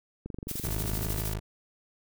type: click train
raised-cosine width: 3 ms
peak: -24 dBFS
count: 23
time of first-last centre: 0.26-1.188 s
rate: 23.7 Hz
type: noise with tremolo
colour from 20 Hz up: blue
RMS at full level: -35 dBFS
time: 0.48-1.34 s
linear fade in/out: 10 ms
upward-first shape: square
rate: 13 Hz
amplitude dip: 50%
type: tone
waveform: 20% pulse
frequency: 52.8 Hz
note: G#1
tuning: 29 cents sharp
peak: -26 dBFS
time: 0.63-1.4 s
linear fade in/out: 20 ms
effects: none